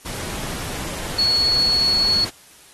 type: tone in noise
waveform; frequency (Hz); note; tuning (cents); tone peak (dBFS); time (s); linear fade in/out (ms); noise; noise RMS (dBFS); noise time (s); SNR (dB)
sine; 4375; C#8; -24; -15; 1.18-2.25; 10; pink; -30; 0.05-2.3; +12
effects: white hiss -48 dBFS RMS until 2.73 s + AAC 32 kbps